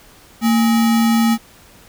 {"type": "tone with sample-and-hold", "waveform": "sine", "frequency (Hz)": 227.7, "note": "A#3", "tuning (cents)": -40, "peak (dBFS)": -11, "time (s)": [0.41, 1.38], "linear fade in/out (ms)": 50, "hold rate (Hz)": 1050, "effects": ["pink hiss -46 dBFS RMS until 1.88 s"]}